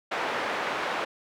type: band-pass noise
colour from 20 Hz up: pink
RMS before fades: -30 dBFS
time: 0.11-1.05 s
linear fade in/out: 10 ms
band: 520 to 2200 Hz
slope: 12 dB/octave
effects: none